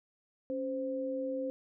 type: tone pair together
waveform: sine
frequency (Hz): 275.6 / 520.3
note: C#4 / C5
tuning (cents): -10 / -10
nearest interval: major seventh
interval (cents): 1100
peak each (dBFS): -37 / -34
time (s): 0.5-1.5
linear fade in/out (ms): 0
effects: none